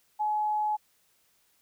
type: tone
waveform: sine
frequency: 848 Hz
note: G#5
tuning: 36 cents sharp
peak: -25 dBFS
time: 0.19-0.77 s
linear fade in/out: 20 ms
effects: white hiss -68 dBFS RMS until 1.61 s